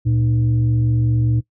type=tone with frequency modulation; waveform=sine; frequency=116.54 Hz; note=A#2; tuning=in tune; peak=-14 dBFS; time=0.05-1.41 s; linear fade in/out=20 ms; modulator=188 Hz; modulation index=0.46; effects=noise-tail reverb RT60 0.1 s tail -19 dB re dry